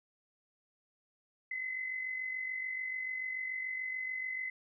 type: tone with amplitude modulation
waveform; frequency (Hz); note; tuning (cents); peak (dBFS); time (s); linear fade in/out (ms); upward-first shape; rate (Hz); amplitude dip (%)
sine; 2037; C7; -47; -33; 1.51-4.5; 5; sine; 46.9; 50
effects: none